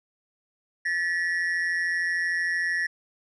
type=ring-modulated tone; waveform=triangle; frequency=1834 Hz; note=A#6; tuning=29 cents flat; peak=-19 dBFS; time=0.85-2.87 s; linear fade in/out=10 ms; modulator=86.6 Hz; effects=resampled to 22050 Hz